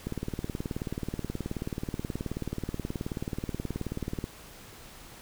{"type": "click train", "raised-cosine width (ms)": 3, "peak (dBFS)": -19, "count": 79, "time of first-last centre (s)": [0.07, 4.241], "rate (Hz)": 18.7, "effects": ["pink hiss -49 dBFS RMS until 5.21 s"]}